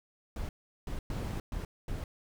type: noise bursts at uneven times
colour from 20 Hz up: brown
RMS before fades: -36 dBFS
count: 5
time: 0.36-0.49 / 0.87-0.99 / 1.1-1.4 / 1.52-1.65 / 1.88-2.04 s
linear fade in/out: 2 ms
effects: none